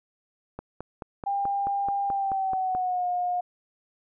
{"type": "click train", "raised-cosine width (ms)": 1, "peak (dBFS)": -21, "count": 11, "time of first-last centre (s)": [0.59, 2.75], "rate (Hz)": 4.63}
{"type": "tone with pitch glide", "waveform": "sine", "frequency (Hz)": [799, 716], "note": ["G5", "F5"], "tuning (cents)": [33, 43], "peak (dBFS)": -24, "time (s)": [1.26, 3.41], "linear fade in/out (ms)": 10, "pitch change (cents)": -190, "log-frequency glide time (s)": [2.07, 3.07]}
{"effects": []}